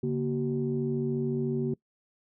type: tone cluster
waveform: sine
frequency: 140.8 / 234.7 / 377.9 Hz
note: C#3 / A#3 / F#4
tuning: +27 / +12 / +37 cents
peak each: -30 dBFS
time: 0.03-1.74 s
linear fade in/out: 5 ms
effects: noise-tail reverb RT60 0.1 s tail -23 dB re dry + tanh soft clip ceiling -18 dBFS